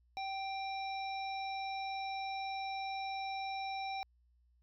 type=harmonic tone with a mistuned harmonic; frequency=777 Hz; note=G5; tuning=16 cents flat; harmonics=1 / 3 / 5 / 7; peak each=-38 / -45 / -49 / -52 dBFS; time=0.17-4.03 s; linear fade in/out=0 ms; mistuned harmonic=3; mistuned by=+30 cents; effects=added 60 Hz sine -67 dBFS peak until 4.62 s